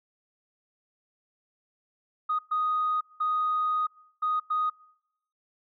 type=tone bursts at uneven times; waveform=sine; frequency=1244.5 Hz; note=D#6; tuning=in tune; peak=-23 dBFS; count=5; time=2.29-2.39 / 2.51-3.01 / 3.2-3.87 / 4.22-4.4 / 4.5-4.7 s; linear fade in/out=10 ms; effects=noise-tail reverb RT60 0.9 s tail -26 dB re dry + tanh soft clip ceiling -19 dBFS